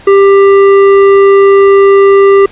sine tone with hard clipping, 395 Hz, G4, 13 cents sharp, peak -3 dBFS, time 0.07-2.46 s, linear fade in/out 5 ms, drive 10 dB, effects pink hiss -35 dBFS RMS until 2.51 s + resampled to 8000 Hz

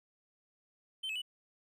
triangle tone with pitch steps, 3095 / 2585 / 2963 Hz, G7 / E7 / F#7, -23 / -34 / +2 cents, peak -34 dBFS, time 1.03-1.219 s, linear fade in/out 10 ms, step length 63 ms, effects none

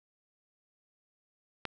click, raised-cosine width 0.3 ms, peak -18 dBFS, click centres 1.653 s, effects none

